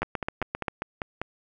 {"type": "two click trains", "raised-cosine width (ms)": 0.5, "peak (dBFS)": [-12, -14], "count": [6, 7], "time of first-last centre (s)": [[0.02, 0.682], [0.03, 1.216]], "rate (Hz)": [7.55, 5.06], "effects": []}